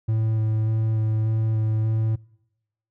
triangle tone with vibrato, 110 Hz, A2, in tune, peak -17 dBFS, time 0.08-2.16 s, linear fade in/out 10 ms, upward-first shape square, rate 1.7 Hz, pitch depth 10 cents each way, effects noise-tail reverb RT60 0.9 s tail -25 dB re dry

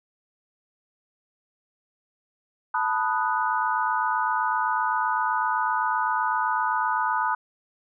sine chord, B dominant seventh, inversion third, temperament equal, 880 / 987.8 / 1244.5 / 1480 Hz, A5 / B5 / D#6 / F#6, 0 / 0 / 0 / 0 cents, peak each -27 / -26 / -28 / -29 dBFS, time 2.74-7.35 s, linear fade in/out 5 ms, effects none

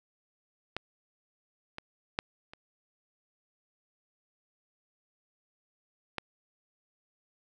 clicks, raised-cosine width 0.3 ms, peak -17 / -23 / -12 / -30 / -16 dBFS, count 5, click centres 0.766 / 1.784 / 2.189 / 2.535 / 6.183 s, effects none

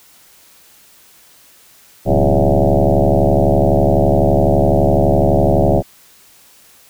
sine tone with frequency modulation, 261.6 Hz, C4, in tune, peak -9 dBFS, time 2.05-5.83 s, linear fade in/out 50 ms, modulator 71.9 Hz, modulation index 6.1, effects white hiss -47 dBFS RMS until 6.89 s

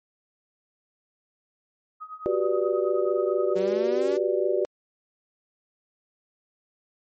sine tone with tremolo, 1258 Hz, D#6, 19 cents sharp, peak -33 dBFS, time 2-3.55 s, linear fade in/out 20 ms, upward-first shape triangle, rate 9.4 Hz, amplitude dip 90%
sine chord, G major seventh, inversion third, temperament just, 367.5 / 392 / 490 / 588 Hz, F#4 / G4 / B4 / D5, -12 / 0 / -14 / +2 cents, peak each -26 / -26 / -29 / -27 dBFS, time 2.26-4.65 s, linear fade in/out 0 ms
sawtooth exponential sweep, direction up, 180.3 to 297.8 Hz, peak -29 dBFS, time 3.55-4.18 s, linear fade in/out 20 ms
effects MP3 32 kbps

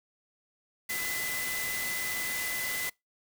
sine tone in noise, 2012 Hz, B6, 32 cents sharp, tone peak -34 dBFS, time 0.89-2.9 s, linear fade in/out 10 ms, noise white, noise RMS -35 dBFS, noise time 0.89-2.9 s, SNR -2 dB, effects noise-tail reverb RT60 0.2 s tail -25 dB re dry

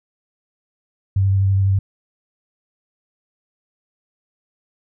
sine tone with vibrato, 97.2 Hz, G2, 14 cents flat, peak -13 dBFS, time 1.16-1.79 s, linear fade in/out 5 ms, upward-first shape triangle, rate 12 Hz, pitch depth 22 cents each way, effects none

